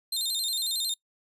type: tone with vibrato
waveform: sawtooth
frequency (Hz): 3898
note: B7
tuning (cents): -23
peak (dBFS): -24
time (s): 0.12-0.94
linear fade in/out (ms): 5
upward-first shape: square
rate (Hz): 11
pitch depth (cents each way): 110
effects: noise-tail reverb RT60 0.1 s tail -22 dB re dry + resampled to 32000 Hz